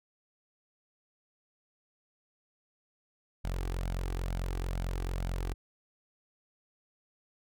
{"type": "tone with flanger", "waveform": "sawtooth", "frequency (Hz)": 44.51, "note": "F1", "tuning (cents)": 34, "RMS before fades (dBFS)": -34, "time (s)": [3.44, 5.54], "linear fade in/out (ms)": 10, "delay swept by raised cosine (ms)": [1.3, 2.6], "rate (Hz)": 2.2, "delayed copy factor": 0.5, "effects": []}